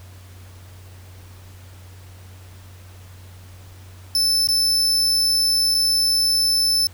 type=tone with dropouts; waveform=40% pulse; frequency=5274 Hz; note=E8; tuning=in tune; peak=-15 dBFS; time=4.15-6.87 s; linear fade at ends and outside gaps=1 ms; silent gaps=4.472-4.487 / 5.744-5.748 s; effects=added 92 Hz sine -40 dBFS peak until 6.93 s + pink hiss -49 dBFS RMS until 6.93 s